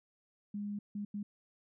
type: tone bursts at uneven times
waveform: sine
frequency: 205.2 Hz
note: G#3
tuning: 21 cents flat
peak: -36 dBFS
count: 3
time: 0.54-0.79 / 0.95-1.05 / 1.14-1.23 s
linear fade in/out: 5 ms
effects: none